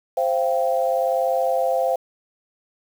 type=chord; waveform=sine; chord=C suspended fourth; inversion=none; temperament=equal with one note detuned; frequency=523.3 / 682.9 / 784 Hz; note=C5 / F5 / G5; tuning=0 / -39 / 0 cents; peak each=-21 / -22 / -25 dBFS; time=0.17-1.96 s; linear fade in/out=5 ms; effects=7-bit